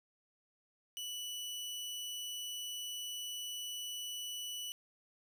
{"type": "tone", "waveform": "sawtooth", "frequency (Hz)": 2960, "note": "F#7", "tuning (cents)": 0, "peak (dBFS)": -37, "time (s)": [0.97, 4.72], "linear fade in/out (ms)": 0, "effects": []}